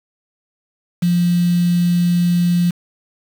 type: tone with quantisation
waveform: sine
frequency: 174.61 Hz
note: F3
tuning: in tune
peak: -12 dBFS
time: 1.02-2.71 s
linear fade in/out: 10 ms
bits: 5
effects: none